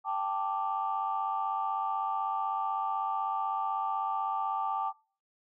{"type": "chord", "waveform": "sine", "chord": "G suspended second", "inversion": "none", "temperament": "equal", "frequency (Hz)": [784, 880, 1174.7], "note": ["G5", "A5", "D6"], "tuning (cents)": [0, 0, 0], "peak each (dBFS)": -33, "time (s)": [0.04, 4.93], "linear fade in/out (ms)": 50, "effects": ["noise-tail reverb RT60 0.4 s tail -23 dB re dry", "tanh soft clip ceiling -20 dBFS"]}